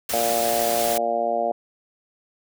white noise, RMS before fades -27 dBFS, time 0.09-0.98 s, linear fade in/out 5 ms
harmonic tone, 116.54 Hz, A#2, in tune, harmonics 2 / 3 / 4 / 5 / 6 / 7, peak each -35 / -34 / -30 / -25 / -23 / -33 dBFS, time 0.13-1.52 s, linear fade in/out 5 ms
effects none

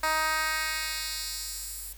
10% pulse tone with high-pass filter sweep, 313.7 Hz, D#4, 14 cents sharp, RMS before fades -31 dBFS, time 0.03-1.93 s, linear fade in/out 5 ms, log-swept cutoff 840 to 11000 Hz, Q 1.1, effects added 50 Hz sine -46 dBFS peak until 1.97 s + white hiss -53 dBFS RMS until 1.97 s

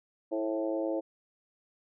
harmonic tone with a mistuned harmonic, 109.3 Hz, A2, 11 cents flat, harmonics 3 / 4 / 5 / 6 / 7 / 8, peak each -32 / -39 / -33 / -38 / -47 / -47 dBFS, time 0.31-1.01 s, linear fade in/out 20 ms, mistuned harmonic 5, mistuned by -17 cents, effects none

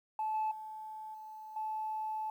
sine tone with level steps, 868 Hz, A5, 24 cents flat, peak -31 / -29 / -42 / -45 / -34 dBFS, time 0.19-2.3 s, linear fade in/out 2 ms, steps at 0.34 / 0.51 / 1.14 / 1.56 s, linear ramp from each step 5 ms, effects tanh soft clip ceiling -28 dBFS + 11-bit

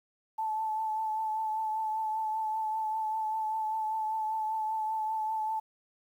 sine tone with vibrato, 873 Hz, A5, 14 cents flat, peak -29 dBFS, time 0.38-5.6 s, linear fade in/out 10 ms, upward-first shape triangle, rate 5.1 Hz, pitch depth 27 cents each way, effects 10-bit

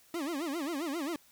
40% pulse tone with vibrato, 307 Hz, D#4, 23 cents flat, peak -32 dBFS, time 0.14-1.16 s, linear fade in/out 2 ms, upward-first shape sine, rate 7.5 Hz, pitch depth 230 cents each way, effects white hiss -62 dBFS RMS until 1.31 s

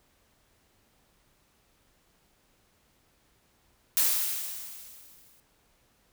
blue noise with exponential decay, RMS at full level -22 dBFS, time 3.97-5.4 s, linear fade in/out 0 ms, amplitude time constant 310 ms, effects pink hiss -67 dBFS RMS until 6.12 s

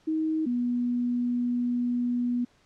sine tone pair in turn, 315.4 / 243.4 Hz, D#4 / B3, +24 / -25 cents, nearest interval major third, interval 449 cents, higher first, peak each -24 dBFS, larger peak neither, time 0.07-0.46 / 0.46-2.45 s, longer second, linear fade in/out 10 ms, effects pink hiss -63 dBFS RMS until 2.65 s + low-pass 6000 Hz 12 dB/octave

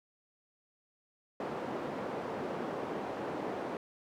white band-pass noise, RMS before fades -38 dBFS, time 1.4-3.77 s, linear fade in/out 2 ms, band 210 to 640 Hz, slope 12 dB/octave, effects none

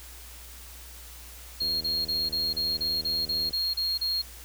triangle tone bursts, 4258 Hz, C8, 30 cents sharp, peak -24 dBFS, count 11, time 1.6-4.22 s, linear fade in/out 10 ms, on 210 ms, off 31 ms
click train, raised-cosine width 2 ms, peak -31 dBFS, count 149, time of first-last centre 1.62-3.508 s, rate 78.4 Hz
effects added 60 Hz sine -46 dBFS peak until 4.44 s + white hiss -47 dBFS RMS until 4.44 s

